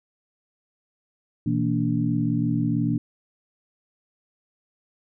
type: tone cluster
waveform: sine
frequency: 122.4 / 165.1 / 231.6 / 289.7 Hz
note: B2 / E3 / A#3 / D4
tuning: -15 / +3 / -11 / -24 cents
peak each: -26 dBFS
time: 1.46-2.98 s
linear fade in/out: 5 ms
effects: none